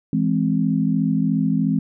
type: chord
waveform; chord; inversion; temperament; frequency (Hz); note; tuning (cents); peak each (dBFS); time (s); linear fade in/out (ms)
sine; E augmented; none; equal; 164.81 / 207.7 / 261.6; E3 / G#3 / B#3; 0 / 0 / 0; -21; 0.13-1.79; 2
effects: none